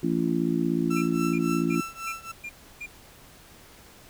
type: harmonic tone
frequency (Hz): 56.6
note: A1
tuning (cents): +50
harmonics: 3 / 4 / 5 / 6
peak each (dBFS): -28 / -29 / -27 / -28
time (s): 0.03-1.81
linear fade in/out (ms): 5
type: tone with tremolo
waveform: 30% pulse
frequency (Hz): 1335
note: E6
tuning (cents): +22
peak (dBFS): -27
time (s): 0.9-2.32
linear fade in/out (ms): 10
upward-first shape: triangle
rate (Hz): 3.6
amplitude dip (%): 95
type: tone bursts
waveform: triangle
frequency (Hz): 2400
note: D7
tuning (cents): +37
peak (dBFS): -32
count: 6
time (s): 0.96-2.864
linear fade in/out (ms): 10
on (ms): 59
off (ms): 310
effects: pink hiss -51 dBFS RMS until 4.09 s